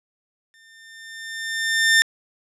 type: tone with exponential growth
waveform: sawtooth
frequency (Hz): 1800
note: A6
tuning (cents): +39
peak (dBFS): -8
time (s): 0.54-2.02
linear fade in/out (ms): 0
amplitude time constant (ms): 320
effects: low-pass 9000 Hz 12 dB/octave